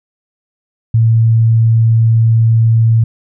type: tone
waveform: sine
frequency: 113.5 Hz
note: A#2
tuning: 46 cents flat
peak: -6 dBFS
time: 0.94-3.04 s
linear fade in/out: 5 ms
effects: none